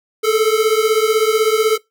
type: beating tone pair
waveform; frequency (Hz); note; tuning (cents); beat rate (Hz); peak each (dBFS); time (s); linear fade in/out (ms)
square; 430 / 446; A4 / A4; -40 / +23; 16; -16; 0.23-1.78; 20
effects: noise-tail reverb RT60 0.2 s tail -23 dB re dry